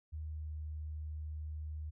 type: tone with pitch glide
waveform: sine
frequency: 77.5 to 76.7 Hz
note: D#2 to D#2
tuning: -6 to -24 cents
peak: -39 dBFS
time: 0.12-1.91 s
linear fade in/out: 20 ms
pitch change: -18 cents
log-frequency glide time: 0.22-0.54 s
effects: none